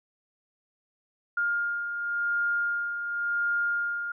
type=beating tone pair; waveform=sine; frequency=1410 / 1410.92 Hz; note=F6 / F6; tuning=+16 / +17 cents; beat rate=0.92 Hz; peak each=-35 / -26 dBFS; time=1.37-4.12 s; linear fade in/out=5 ms; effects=none